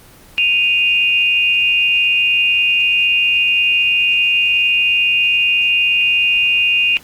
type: tone pair together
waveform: sine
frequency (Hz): 2489 / 2794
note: D#7 / F7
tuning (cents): 0 / 0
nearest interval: major second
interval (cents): 200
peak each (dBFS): -14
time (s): 0.38-6.97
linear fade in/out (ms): 0
effects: pink hiss -43 dBFS RMS until 7.03 s + Opus 24 kbps